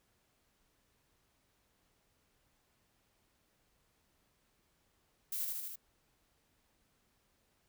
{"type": "noise with echo", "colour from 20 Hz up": "violet", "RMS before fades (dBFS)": -38, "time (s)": [5.32, 5.45], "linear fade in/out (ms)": 5, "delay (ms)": 77, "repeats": 4, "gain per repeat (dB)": -2, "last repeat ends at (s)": 5.758, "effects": ["pink hiss -75 dBFS RMS until 7.68 s"]}